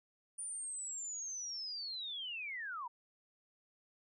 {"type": "linear sweep", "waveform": "sine", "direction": "down", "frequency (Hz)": [9440, 910], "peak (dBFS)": -40, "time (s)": [0.38, 2.88], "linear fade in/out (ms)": 10, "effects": []}